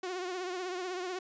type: tone with vibrato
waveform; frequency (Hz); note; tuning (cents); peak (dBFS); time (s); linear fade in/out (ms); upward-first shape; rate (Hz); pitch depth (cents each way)
sawtooth; 364.6; F#4; -25; -31; 0.03-1.19; 5; triangle; 16; 76
effects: resampled to 16000 Hz